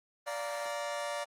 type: chord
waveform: sawtooth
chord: Bb major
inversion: first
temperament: just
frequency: 582.7 / 699.2 / 932.3 Hz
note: D5 / F5 / Bb5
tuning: -14 / +2 / 0 cents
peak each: -32 / -37 / -37 dBFS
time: 0.26-1.25 s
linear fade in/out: 20 ms
effects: low-pass 11000 Hz 12 dB/octave + Opus 24 kbps